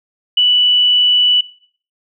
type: tone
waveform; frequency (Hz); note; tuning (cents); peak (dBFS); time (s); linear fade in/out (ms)
sine; 2963; F#7; +2; -8; 0.37-1.41; 5
effects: noise-tail reverb RT60 0.5 s tail -19 dB re dry